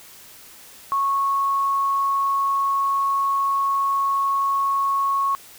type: tone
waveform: sine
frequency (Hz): 1102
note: C#6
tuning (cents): -11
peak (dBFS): -18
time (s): 0.92-5.35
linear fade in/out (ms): 0
effects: white hiss -45 dBFS RMS until 5.58 s